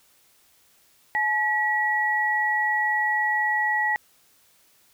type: tone pair together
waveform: sine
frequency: 853.9 / 1928 Hz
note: G#5 / B6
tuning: +48 / -42 cents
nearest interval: octave + major second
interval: 1410 cents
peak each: -25 / -22 dBFS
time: 1.15-3.96 s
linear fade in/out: 0 ms
effects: white hiss -60 dBFS RMS until 4.93 s